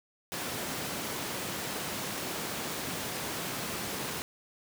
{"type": "high-pass noise", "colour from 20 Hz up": "pink", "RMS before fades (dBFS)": -36, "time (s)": [0.32, 4.22], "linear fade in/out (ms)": 0, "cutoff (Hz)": 150, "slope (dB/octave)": 12, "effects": []}